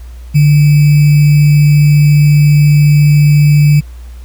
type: tone with sample-and-hold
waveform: sine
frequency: 147.6 Hz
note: D3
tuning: 9 cents sharp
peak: -3 dBFS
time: 0.34-3.81 s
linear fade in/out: 20 ms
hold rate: 2450 Hz
effects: added 60 Hz sine -26 dBFS peak until 4.24 s + pink hiss -45 dBFS RMS until 4.24 s